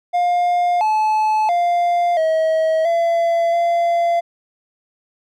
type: tone with pitch steps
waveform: triangle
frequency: 707 / 863 / 698 / 639 / 676 / 685 Hz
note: F5 / A5 / F5 / D#5 / E5 / F5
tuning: +21 / -34 / -1 / +46 / +43 / -34 cents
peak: -12 dBFS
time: 0.13-4.21 s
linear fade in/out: 20 ms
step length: 680 ms
effects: none

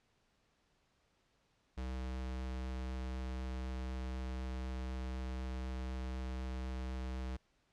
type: tone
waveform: square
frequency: 64 Hz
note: C2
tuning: 38 cents flat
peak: -39 dBFS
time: 1.77-7.37 s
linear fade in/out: 10 ms
effects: pink hiss -75 dBFS RMS until 7.72 s + low-pass 6000 Hz 12 dB/octave

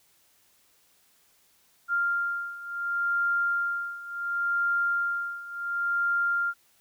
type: beating tone pair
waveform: sine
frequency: 1395 / 1395.7 Hz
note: F6 / F6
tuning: -2 / -2 cents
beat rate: 0.7 Hz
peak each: -30 / -27 dBFS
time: 1.88-6.54 s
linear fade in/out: 50 ms
effects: white hiss -64 dBFS RMS until 6.8 s

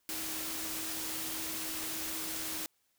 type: tone in noise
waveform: sine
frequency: 318.2 Hz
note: D#4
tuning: 39 cents sharp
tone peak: -46 dBFS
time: 0.09-2.66 s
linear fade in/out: 0 ms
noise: white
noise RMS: -38 dBFS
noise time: 0.09-2.66 s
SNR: -11 dB
effects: white hiss -75 dBFS RMS until 2.98 s

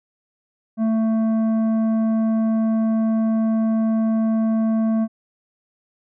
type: tone with tanh clipping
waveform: sine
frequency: 222.2 Hz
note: A3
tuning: 17 cents sharp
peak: -18 dBFS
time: 0.77-5.08 s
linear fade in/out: 50 ms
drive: 9 dB
effects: none

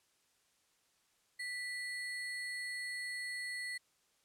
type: tone with sample-and-hold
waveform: sine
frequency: 1975.5 Hz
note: B6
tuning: in tune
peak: -38 dBFS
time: 1.39-3.78 s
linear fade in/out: 10 ms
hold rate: 6300 Hz
effects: white hiss -74 dBFS RMS until 4.24 s + low-pass 10000 Hz 12 dB/octave

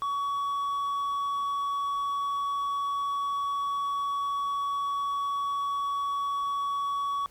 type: tone with hard clipping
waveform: sine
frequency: 1127 Hz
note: C#6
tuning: 28 cents sharp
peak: -28 dBFS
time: 0.02-7.26 s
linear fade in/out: 0 ms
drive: 3 dB
effects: pink hiss -59 dBFS RMS until 7.3 s

